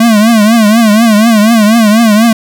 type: tone with vibrato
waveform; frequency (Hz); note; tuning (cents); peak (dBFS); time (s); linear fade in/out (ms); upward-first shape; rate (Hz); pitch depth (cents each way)
square; 220; A3; 0; -4; 0-2.33; 5; triangle; 4.1; 140
effects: none